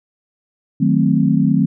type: chord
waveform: sine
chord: D# diminished seventh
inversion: none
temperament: equal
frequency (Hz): 155.56 / 185 / 220 / 261.6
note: D#3 / F#3 / A3 / C4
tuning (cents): 0 / 0 / 0 / 0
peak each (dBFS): -17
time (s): 0.8-1.66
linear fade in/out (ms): 10
effects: none